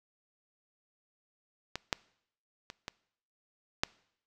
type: clicks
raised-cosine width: 0.2 ms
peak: -17 / -10 / -24 / -20 / -9 dBFS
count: 5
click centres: 1.756 / 1.928 / 2.701 / 2.881 / 3.835 s
effects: noise-tail reverb RT60 0.7 s tail -23 dB re dry